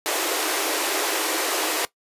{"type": "high-pass noise", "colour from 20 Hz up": "pink", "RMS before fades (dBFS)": -24, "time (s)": [0.06, 1.85], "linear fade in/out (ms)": 0, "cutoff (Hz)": 300, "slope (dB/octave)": 96, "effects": ["noise-tail reverb RT60 0.1 s tail -18 dB re dry", "resampled to 32000 Hz"]}